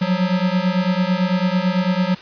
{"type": "beating tone pair", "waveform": "square", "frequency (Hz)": [178.7, 187.7], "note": ["F3", "F#3"], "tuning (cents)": [40, 25], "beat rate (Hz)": 9, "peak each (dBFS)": -20, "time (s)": [0.01, 2.15], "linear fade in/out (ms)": 10, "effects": ["white hiss -39 dBFS RMS until 2.21 s", "resampled to 11025 Hz"]}